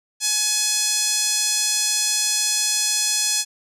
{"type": "tone with band-pass filter", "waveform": "5% pulse", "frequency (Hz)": 846, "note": "G#5", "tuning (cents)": 32, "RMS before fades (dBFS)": -21, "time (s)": [0.2, 3.45], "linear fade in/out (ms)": 50, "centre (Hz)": 6200, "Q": 0.97, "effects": []}